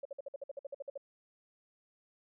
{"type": "tone bursts", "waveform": "sine", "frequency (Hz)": 557, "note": "C#5", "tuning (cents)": 8, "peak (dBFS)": -38, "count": 13, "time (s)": [0.03, 0.977], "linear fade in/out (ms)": 5, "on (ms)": 23, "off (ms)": 54, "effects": []}